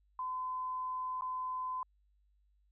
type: tone with dropouts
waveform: sine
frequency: 1020 Hz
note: C6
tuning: 44 cents flat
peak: -35 dBFS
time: 0.19-1.83 s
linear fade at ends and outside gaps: 2 ms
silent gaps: 1.21-1.22 s
effects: added 50 Hz sine -68 dBFS peak until 2.71 s